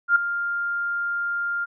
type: tone with ADSR envelope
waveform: sine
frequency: 1400 Hz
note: F6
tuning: 4 cents sharp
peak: -11 dBFS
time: 0.08-1.66 s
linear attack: 77 ms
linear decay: 7 ms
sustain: -12 dB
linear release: 26 ms
effects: none